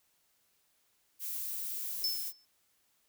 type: noise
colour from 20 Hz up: violet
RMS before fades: -38 dBFS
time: 1.19-2.33 s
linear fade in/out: 50 ms
type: tone with exponential decay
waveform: sine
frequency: 5274 Hz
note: E8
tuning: in tune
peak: -27 dBFS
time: 2.04-2.45 s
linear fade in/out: 1 ms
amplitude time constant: 89 ms
effects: white hiss -73 dBFS RMS until 3.08 s